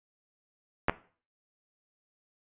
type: clicks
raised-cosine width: 0.5 ms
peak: -9 dBFS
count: 2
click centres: 0.884 / 0.896 s
effects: noise-tail reverb RT60 0.4 s tail -17 dB re dry + resampled to 8000 Hz